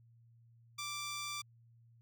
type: tone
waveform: 10% pulse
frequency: 1174.7 Hz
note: D6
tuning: in tune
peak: -31 dBFS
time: 0.78-1.42 s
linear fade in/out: 10 ms
effects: added 116 Hz sine -61 dBFS peak until 2.01 s